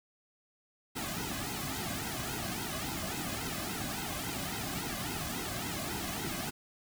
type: noise with flanger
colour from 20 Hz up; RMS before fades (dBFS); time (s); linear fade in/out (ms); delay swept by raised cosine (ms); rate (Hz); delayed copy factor
pink; -37; 0.95-6.51; 20; 1.7 to 2.21; 3.6; -0.95
effects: none